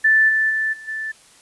sine tone with level steps, 1760 Hz, A6, in tune, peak -11 / -15 / -18 / -35 / -24 dBFS, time 0.04-1.12 s, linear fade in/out 10 ms, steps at 0.28 / 0.49 / 0.72 / 0.87 s, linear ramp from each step 20 ms, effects white hiss -50 dBFS RMS until 1.41 s + resampled to 24000 Hz

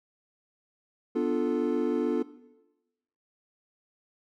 triangle chord, B half-diminished seventh, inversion none, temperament equal, 246.9 / 293.7 / 349.2 / 440 Hz, B3 / D4 / F4 / A4, 0 / 0 / 0 / 0 cents, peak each -28 dBFS, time 1.15-2.23 s, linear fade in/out 10 ms, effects noise-tail reverb RT60 1.0 s tail -17 dB re dry

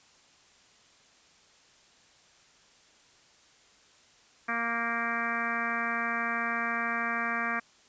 harmonic tone with a mistuned harmonic, 233.1 Hz, A#3, in tune, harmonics 1 / 2 / 3 / 4 / 5 / 6 / 7 / 8 / 9 / 10, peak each -38 / -45 / -38 / -44 / -34 / -38 / -34 / -36 / -41 / -38 dBFS, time 4.48-7.6 s, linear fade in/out 10 ms, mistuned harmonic 7, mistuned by -20 cents, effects white hiss -60 dBFS RMS until 7.88 s + resampled to 16000 Hz

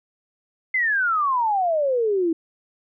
sine exponential sweep, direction down, 2093 to 319 Hz, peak -18 dBFS, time 0.74-2.33 s, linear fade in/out 5 ms, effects none

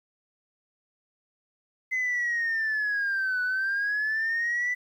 sine linear two-way sweep, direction down then up, 2049 to 1480 to 1990 Hz, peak -23 dBFS, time 1.91-4.75 s, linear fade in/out 20 ms, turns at 3.42 s, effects tanh soft clip ceiling -22 dBFS + 10-bit

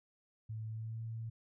sine tone with pitch glide, 110 to 113.09 Hz, A2 to A2, 0 to +48 cents, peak -39 dBFS, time 0.49-1.3 s, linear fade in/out 10 ms, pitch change +48 cents, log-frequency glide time 0.68-1.01 s, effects none

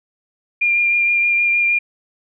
sine tone with vibrato, 2400 Hz, D7, 37 cents sharp, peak -13 dBFS, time 0.61-1.79 s, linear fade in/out 10 ms, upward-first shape triangle, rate 6.4 Hz, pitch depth 17 cents each way, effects none

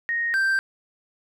sine / triangle tone pair in turn, 1864.7 / 1568 Hz, A#6 / G6, 0 / 0 cents, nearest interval minor third, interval 300 cents, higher first, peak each -22 / -17 dBFS, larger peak second, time 0.09-0.34 / 0.34-0.59 s, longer neither, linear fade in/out 0 ms, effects none

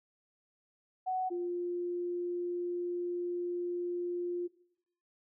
sine tone pair in turn, 745 / 351.6 Hz, F#5 / F4, +12 / +12 cents, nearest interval octave + minor second, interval 1300 cents, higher first, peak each -30 / -32 dBFS, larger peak first, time 1.06-1.3 / 1.3-4.48 s, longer second, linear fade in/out 20 ms, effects noise-tail reverb RT60 0.7 s tail -19 dB re dry

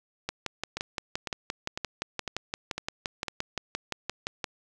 two click trains, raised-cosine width 0.2 ms, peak -15 / -13 dBFS, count 6 / 25, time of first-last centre 0.77-3.283 / 0.29-4.442 s, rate 1.99 / 5.78 Hz, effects none

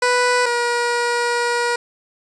15% pulse tone pair in turn, 493.9 / 478.7 Hz, B4 / A#4, 0 / +46 cents, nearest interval minor second, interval 54 cents, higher first, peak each -8 / -11 dBFS, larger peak first, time 0.02-0.46 / 0.46-1.76 s, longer second, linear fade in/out 5 ms, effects resampled to 22050 Hz + 8-bit

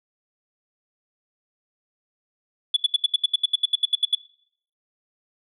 sine tone bursts, 3437 Hz, A7, 41 cents flat, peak -13 dBFS, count 15, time 2.74-4.151 s, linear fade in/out 5 ms, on 25 ms, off 74 ms, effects noise-tail reverb RT60 0.6 s tail -20 dB re dry + tanh soft clip ceiling -13 dBFS

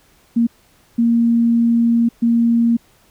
sine tone bursts at uneven times, 233.1 Hz, A#3, in tune, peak -11 dBFS, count 3, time 0.36-0.47 / 0.98-2.09 / 2.22-2.77 s, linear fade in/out 10 ms, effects pink hiss -54 dBFS RMS until 3.1 s

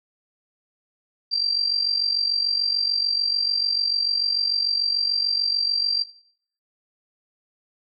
sine tone with amplitude modulation, 4713 Hz, D8, 5 cents sharp, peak -17 dBFS, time 1.31-6.04 s, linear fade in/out 20 ms, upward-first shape sine, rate 46.8 Hz, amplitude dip 70%, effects noise-tail reverb RT60 0.6 s tail -18 dB re dry

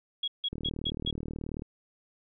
sine tone bursts, 3322 Hz, G#7, in tune, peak -28 dBFS, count 5, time 0.23-1.11 s, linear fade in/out 5 ms, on 48 ms, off 160 ms
click train, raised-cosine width 3 ms, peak -23 dBFS, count 43, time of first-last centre 0.53-1.621 s, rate 38.5 Hz
effects none

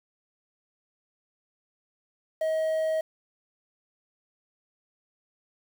triangle tone with quantisation, 635 Hz, D#5, 35 cents sharp, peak -22 dBFS, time 2.41-3.01 s, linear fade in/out 5 ms, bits 8, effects none

